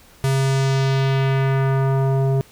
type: tone with low-pass filter sweep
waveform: square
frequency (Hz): 134.9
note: C#3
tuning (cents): -47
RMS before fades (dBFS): -18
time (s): 0.24-2.41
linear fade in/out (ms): 0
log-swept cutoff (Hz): 12000 to 560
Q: 1.2
effects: pink hiss -49 dBFS RMS until 2.51 s